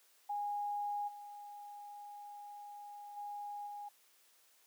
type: tone with level steps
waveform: sine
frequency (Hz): 822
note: G#5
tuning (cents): -18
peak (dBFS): -35 / -47 / -41 / -43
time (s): 0.29-3.89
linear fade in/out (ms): 10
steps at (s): 1.07 / 3.16 / 3.66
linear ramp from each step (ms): 20
effects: white hiss -68 dBFS RMS until 4.66 s + high-pass 400 Hz 12 dB/octave